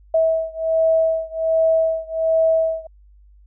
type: beating tone pair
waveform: sine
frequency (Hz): 647 / 648.3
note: E5 / E5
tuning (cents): -32 / -29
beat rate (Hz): 1.3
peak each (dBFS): -18 / -19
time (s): 0.14-2.87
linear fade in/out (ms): 5
effects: added 50 Hz sine -46 dBFS peak until 3.46 s